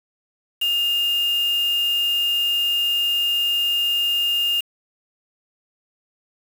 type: tone with quantisation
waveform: sine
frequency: 2822 Hz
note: F7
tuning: 17 cents sharp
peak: -18 dBFS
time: 0.61-4.61 s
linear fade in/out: 10 ms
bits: 5
effects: none